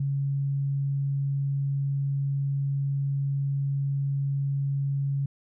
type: tone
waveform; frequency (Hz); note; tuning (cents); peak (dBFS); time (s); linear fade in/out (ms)
sine; 139; C#3; +5; -24; 0-5.26; 5
effects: none